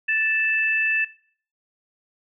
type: tone pair together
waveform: sine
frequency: 1758.6 / 2637 Hz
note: A6 / E7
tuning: -1 / 0 cents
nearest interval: perfect fifth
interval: 701 cents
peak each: -22 dBFS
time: 0.08-1.05 s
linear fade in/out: 10 ms
effects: noise-tail reverb RT60 0.5 s tail -18 dB re dry